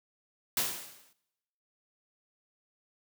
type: noise with exponential decay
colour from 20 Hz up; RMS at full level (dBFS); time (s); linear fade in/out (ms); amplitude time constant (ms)
white; -27; 0.57-1.13; 2; 120
effects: noise-tail reverb RT60 1.0 s tail -23 dB re dry + high-pass 100 Hz 12 dB/octave